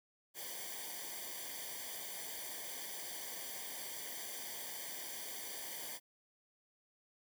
white noise with comb filter, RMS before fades -45 dBFS, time 0.34-6 s, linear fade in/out 50 ms, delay 0.75 ms, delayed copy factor -0.9, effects none

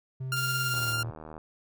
triangle tone with pitch glide, 130.5 to 114.93 Hz, C3 to A#2, -4 to -24 cents, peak -30 dBFS, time 0.2-1.11 s, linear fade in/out 10 ms, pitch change -220 cents, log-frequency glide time 0.65-0.9 s
sawtooth tone with tremolo, 1396.9 Hz, F6, in tune, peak -23 dBFS, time 0.32-1.03 s, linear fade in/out 2 ms, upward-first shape sine, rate 18 Hz, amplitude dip 35%
blue noise, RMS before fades -40 dBFS, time 0.36-0.93 s, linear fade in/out 5 ms
click train, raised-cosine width 1 ms, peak -29 dBFS, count 51, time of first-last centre 0.74-1.379 s, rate 78.2 Hz
effects none

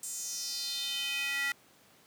square tone with high-pass filter sweep, 278.4 Hz, C#4, 8 cents sharp, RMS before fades -35 dBFS, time 0.03-1.52 s, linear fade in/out 2 ms, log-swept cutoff 8000 to 1800 Hz, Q 4.1, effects pink hiss -61 dBFS RMS until 2.06 s + high-pass 150 Hz 12 dB/octave

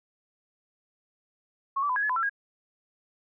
sine tone with pitch steps, 1094 / 1157 / 1006 / 1651 / 1707 / 1009 / 1346 / 1635 Hz, C#6 / D6 / B5 / G#6 / G#6 / B5 / E6 / G#6, -23 / -26 / +32 / -11 / +47 / +37 / +36 / -28 cents, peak -24 dBFS, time 1.76-2.296 s, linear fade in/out 10 ms, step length 67 ms, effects none

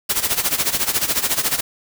white noise with tremolo, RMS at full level -17 dBFS, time 0.09-1.61 s, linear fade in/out 10 ms, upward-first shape sine, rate 14 Hz, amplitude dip 80%, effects none

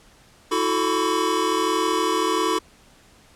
square tone cluster, 323.1 / 364.5 / 438.9 / 1002 / 1132 Hz, E4 / F#4 / A4 / B5 / C#6, -35 / -26 / -4 / +25 / +36 cents, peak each -27 dBFS, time 0.51-2.59 s, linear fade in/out 10 ms, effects pink hiss -53 dBFS RMS until 3.35 s + low-pass 10000 Hz 12 dB/octave

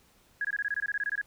sine tone bursts, 1661.2 Hz, G#6, in tune, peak -27 dBFS, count 14, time 0.41-1.214 s, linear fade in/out 2 ms, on 37 ms, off 22 ms, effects pink hiss -63 dBFS RMS until 1.26 s

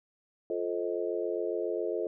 sine chord, F dominant seventh, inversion none, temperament just, 349.2 / 436.5 / 523.8 / 628.6 Hz, F4 / A4 / C5 / Eb5, 0 / -14 / +2 / +18 cents, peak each -34 / -33 / -37 / -37 dBFS, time 0.5-2.07 s, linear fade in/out 2 ms, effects none

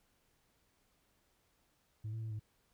sine tone with pitch steps, 108 / 112 / 111 / 107.1 Hz, A2 / A2 / A2 / A2, -32 / +31 / +16 / -46 cents, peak -36 dBFS, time 2.04-2.396 s, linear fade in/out 10 ms, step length 89 ms, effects tanh soft clip ceiling -37 dBFS + pink hiss -75 dBFS RMS until 2.73 s

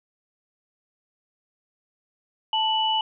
sine tone pair together, 880 / 2960 Hz, A5 / F#7, 0 / 0 cents, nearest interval octave + major sixth, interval 2100 cents, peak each -23 dBFS, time 2.53-3.01 s, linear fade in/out 2 ms, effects none

